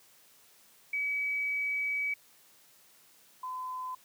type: tone pair in turn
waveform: sine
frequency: 2279 / 1018.1 Hz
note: C#7 / C6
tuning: +47 / -48 cents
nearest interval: octave + major second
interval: 1395 cents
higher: first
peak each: -29 / -35 dBFS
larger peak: first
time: 0.93-2.14 / 3.43-3.95 s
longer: first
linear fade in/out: 5 ms
effects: white hiss -61 dBFS RMS until 4.04 s + high-pass 100 Hz 12 dB/octave